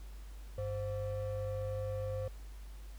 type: ring-modulated tone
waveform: triangle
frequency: 311.1 Hz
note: D#4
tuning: in tune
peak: -30 dBFS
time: 0.58-2.28 s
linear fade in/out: 2 ms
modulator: 212 Hz
effects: added 50 Hz sine -45 dBFS peak until 2.98 s + pink hiss -61 dBFS RMS until 2.98 s